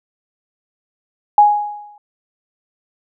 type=tone with exponential decay; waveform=sine; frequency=830.6 Hz; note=G#5; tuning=in tune; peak=-3 dBFS; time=1.38-1.98 s; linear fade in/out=2 ms; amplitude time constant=130 ms; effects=none